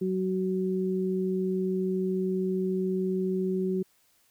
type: tone pair together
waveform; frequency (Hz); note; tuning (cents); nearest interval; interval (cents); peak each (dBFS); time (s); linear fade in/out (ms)
sine; 186.9 / 373.8; F#3 / F#4; +18 / +18; octave; 1200; -28; 0.01-3.83; 10
effects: white hiss -66 dBFS RMS until 4.3 s